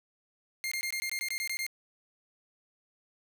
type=tone bursts; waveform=sawtooth; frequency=2116 Hz; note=C7; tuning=19 cents sharp; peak=-28 dBFS; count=11; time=0.64-1.665 s; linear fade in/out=0 ms; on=75 ms; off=20 ms; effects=none